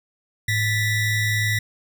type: ring-modulated tone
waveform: square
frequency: 932.3 Hz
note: A#5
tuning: in tune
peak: -17 dBFS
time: 0.48-1.59 s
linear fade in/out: 5 ms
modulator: 1040 Hz
effects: none